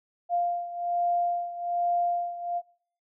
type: beating tone pair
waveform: sine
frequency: 698 / 699.2 Hz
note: F5 / F5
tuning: -1 / +2 cents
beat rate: 1.2 Hz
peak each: -26 / -30 dBFS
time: 0.29-2.62 s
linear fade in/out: 50 ms
effects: noise-tail reverb RT60 0.6 s tail -23 dB re dry